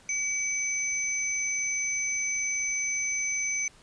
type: tone pair together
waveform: sine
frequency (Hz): 2287 / 6106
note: D7 / G8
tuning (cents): -47 / -46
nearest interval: octave + perfect fourth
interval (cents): 1701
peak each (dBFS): -30 / -29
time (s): 0.09-3.68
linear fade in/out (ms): 2
effects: pink hiss -56 dBFS RMS until 3.82 s + resampled to 22050 Hz